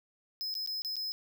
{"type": "tone with dropouts", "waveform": "square", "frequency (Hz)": 5100, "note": "D#8", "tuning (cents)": 42, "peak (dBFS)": -34, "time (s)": [0.41, 1.12], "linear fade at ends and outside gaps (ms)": 0, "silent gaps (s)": [[0.541, 0.552], [0.662, 0.674], [0.82, 0.848], [0.957, 0.966]], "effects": ["10-bit"]}